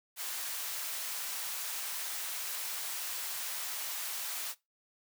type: high-pass noise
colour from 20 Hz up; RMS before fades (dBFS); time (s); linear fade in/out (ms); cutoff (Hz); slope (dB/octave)
white; -38; 0.16-4.55; 50; 740; 12
effects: noise-tail reverb RT60 0.2 s tail -20 dB re dry